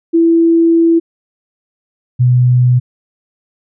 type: tone pair in turn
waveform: sine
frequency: 332.4 / 124.51 Hz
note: E4 / B2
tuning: +15 / +15 cents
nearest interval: octave + perfect fourth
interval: 1700 cents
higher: first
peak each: -6 dBFS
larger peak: neither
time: 0.13-1 / 2.19-2.8 s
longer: first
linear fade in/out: 20 ms
effects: none